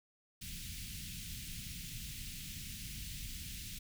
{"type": "band-stop noise", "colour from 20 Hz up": "pink", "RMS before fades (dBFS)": -45, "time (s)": [0.41, 3.79], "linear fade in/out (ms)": 10, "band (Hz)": [200, 2400], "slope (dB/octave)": 24, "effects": []}